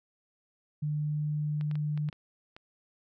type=tone; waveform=sine; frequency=149.9 Hz; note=D3; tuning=36 cents sharp; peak=-28 dBFS; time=0.82-2.1 s; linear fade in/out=10 ms
type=clicks; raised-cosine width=0.3 ms; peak=-31 dBFS; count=7; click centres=1.611 / 1.713 / 1.755 / 1.976 / 2.088 / 2.128 / 2.565 s
effects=none